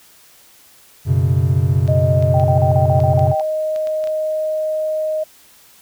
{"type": "chord", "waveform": "triangle", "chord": "F# suspended fourth", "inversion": "none", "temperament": "equal", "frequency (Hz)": [92.5, 123.47, 138.59], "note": ["F#2", "B2", "C#3"], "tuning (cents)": [0, 0, 0], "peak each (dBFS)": -15, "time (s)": [1.05, 3.35], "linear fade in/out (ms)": 50}
{"type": "clicks", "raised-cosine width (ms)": 0.2, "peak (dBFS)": -19, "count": 10, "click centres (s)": [1.877, 2.225, 2.398, 3.003, 3.193, 3.397, 3.761, 3.872, 4.04, 4.073]}
{"type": "tone", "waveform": "sine", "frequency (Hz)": 622.3, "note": "D#5", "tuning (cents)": 0, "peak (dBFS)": -17, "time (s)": [1.88, 5.24], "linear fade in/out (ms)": 10}
{"type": "tone bursts", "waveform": "sine", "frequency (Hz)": 780, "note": "G5", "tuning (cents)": -9, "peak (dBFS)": -19, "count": 8, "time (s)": [2.34, 3.413], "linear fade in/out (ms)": 2, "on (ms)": 100, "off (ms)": 39}
{"effects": ["white hiss -48 dBFS RMS until 5.81 s"]}